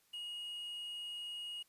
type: tone with quantisation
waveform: triangle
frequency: 2878 Hz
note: F#7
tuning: 49 cents flat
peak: -40 dBFS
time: 0.13-1.63 s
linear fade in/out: 10 ms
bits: 10
effects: white hiss -72 dBFS RMS until 1.68 s + resampled to 32000 Hz